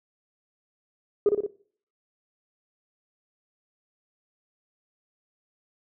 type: tone with echo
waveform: sine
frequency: 411.7 Hz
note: G#4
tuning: 15 cents flat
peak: -14 dBFS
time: 1.26-1.29 s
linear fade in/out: 2 ms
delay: 58 ms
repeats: 3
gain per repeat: -4 dB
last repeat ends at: 1.464 s
effects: noise-tail reverb RT60 0.5 s tail -19 dB re dry + tanh soft clip ceiling -12 dBFS